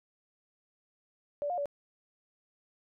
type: tone with pitch steps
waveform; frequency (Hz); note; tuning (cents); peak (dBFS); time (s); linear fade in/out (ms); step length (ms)
sine; 580 / 710 / 572; D5 / F5 / D5; -22 / +28 / -46; -30; 1.42-1.657; 0; 79
effects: none